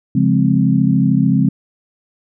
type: chord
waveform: sine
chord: Db major seventh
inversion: none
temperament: equal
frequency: 138.59 / 174.61 / 207.7 / 261.6 Hz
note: Db3 / F3 / Ab3 / C4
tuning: 0 / 0 / 0 / 0 cents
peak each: -16 dBFS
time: 0.15-1.49 s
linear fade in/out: 5 ms
effects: none